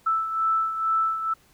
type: beating tone pair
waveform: sine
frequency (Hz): 1318.5 / 1320.7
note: E6 / E6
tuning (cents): 0 / +3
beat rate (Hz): 2.2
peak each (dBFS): -22 / -29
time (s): 0.06-1.34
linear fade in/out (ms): 10
effects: pink hiss -59 dBFS RMS until 1.53 s